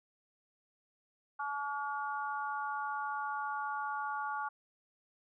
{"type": "harmonic tone", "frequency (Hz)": 285.2, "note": "C#4", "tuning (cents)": 49, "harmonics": [3, 4, 5], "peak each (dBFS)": [-38, -39, -40], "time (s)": [1.39, 4.49], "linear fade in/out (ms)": 10, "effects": []}